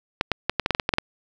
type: clicks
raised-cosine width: 0.3 ms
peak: -4 dBFS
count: 11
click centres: 0.211 / 0.317 / 0.496 / 0.597 / 0.661 / 0.707 / 0.749 / 0.798 / 0.891 / 0.938 / 0.984 s
effects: none